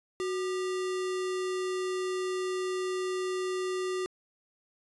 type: tone with sample-and-hold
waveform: sine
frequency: 370 Hz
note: F#4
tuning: in tune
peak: -29 dBFS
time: 0.2-4.06 s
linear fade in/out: 0 ms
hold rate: 1575 Hz
effects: resampled to 22050 Hz